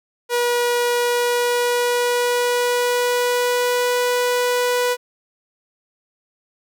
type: tone with pitch glide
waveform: sawtooth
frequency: 482.8 to 491.8 Hz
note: B4 to B4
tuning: -39 to -7 cents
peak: -13 dBFS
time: 0.29-4.97 s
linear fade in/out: 50 ms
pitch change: +32 cents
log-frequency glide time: 0.92-4 s
effects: none